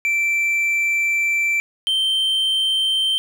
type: tone pair in turn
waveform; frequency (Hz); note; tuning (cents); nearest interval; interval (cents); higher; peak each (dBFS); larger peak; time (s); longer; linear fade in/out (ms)
triangle; 2339 / 3122; D7 / G7; -8 / -8; perfect fourth; 500; second; -15; neither; 0.05-1.6 / 1.87-3.18; first; 0
effects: none